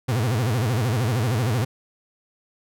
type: tone with vibrato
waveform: 40% pulse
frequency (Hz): 116.54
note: A#2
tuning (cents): 0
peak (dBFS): -19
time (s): 0.08-1.65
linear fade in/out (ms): 10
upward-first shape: sine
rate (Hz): 13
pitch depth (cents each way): 220
effects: none